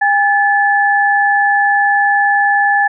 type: tone pair together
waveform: sine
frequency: 810 / 1730.3 Hz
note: G#5 / A6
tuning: -43 / -29 cents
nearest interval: octave + minor second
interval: 1314 cents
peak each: -12 dBFS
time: 0.01-2.88 s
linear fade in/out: 10 ms
effects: none